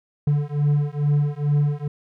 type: beating tone pair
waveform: triangle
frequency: 145 / 147.3 Hz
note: D3 / D3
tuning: -22 / +6 cents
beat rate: 2.3 Hz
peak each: -19 dBFS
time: 0.27-1.88 s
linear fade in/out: 5 ms
effects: none